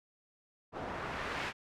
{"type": "noise with low-pass filter sweep", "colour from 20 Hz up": "white", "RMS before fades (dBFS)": -39, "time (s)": [0.72, 1.53], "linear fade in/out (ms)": 50, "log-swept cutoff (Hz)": [870, 2300], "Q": 0.97, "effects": []}